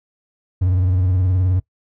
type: tone with vibrato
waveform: triangle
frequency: 91.8 Hz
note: F#2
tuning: 13 cents flat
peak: -12 dBFS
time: 0.61-1.6 s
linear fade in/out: 10 ms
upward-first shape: triangle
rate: 19 Hz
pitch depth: 89 cents each way
effects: noise-tail reverb RT60 0.1 s tail -20 dB re dry